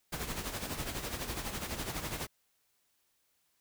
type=noise with tremolo; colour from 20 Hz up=pink; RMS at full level=-36 dBFS; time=0.12-2.27 s; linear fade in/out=10 ms; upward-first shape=sine; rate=12 Hz; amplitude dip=60%; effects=white hiss -75 dBFS RMS until 3.6 s